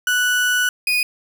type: tone pair in turn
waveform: 35% pulse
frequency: 1480 / 2477 Hz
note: F#6 / D#7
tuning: 0 / -8 cents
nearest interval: major sixth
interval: 892 cents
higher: second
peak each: -14 dBFS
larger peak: neither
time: 0.07-0.69 / 0.87-1.03 s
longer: first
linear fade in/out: 2 ms
effects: none